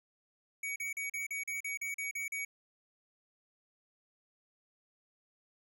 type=tone bursts; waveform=square; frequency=2251 Hz; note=C#7; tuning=26 cents sharp; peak=-36 dBFS; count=11; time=0.63-2.45 s; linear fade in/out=5 ms; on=130 ms; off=39 ms; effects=none